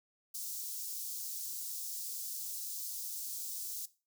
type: high-pass noise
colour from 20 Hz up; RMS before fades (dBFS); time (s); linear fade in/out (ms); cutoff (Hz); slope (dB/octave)
white; -41; 0.34-3.86; 10; 4900; 24
effects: noise-tail reverb RT60 0.3 s tail -17 dB re dry